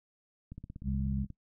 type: click train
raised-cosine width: 5 ms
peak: -31 dBFS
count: 14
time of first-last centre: 0.52-1.303 s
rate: 16.6 Hz
type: harmonic tone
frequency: 67.2 Hz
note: C2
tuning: 47 cents sharp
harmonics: 1 / 2 / 3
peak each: -33 / -35 / -34 dBFS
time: 0.83-1.27 s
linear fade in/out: 50 ms
effects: noise-tail reverb RT60 0.1 s tail -21 dB re dry